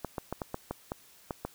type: clicks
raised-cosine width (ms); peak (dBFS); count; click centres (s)
1; -19; 9; 0.047 / 0.182 / 0.326 / 0.418 / 0.544 / 0.71 / 0.919 / 1.308 / 1.45
effects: white hiss -58 dBFS RMS until 1.54 s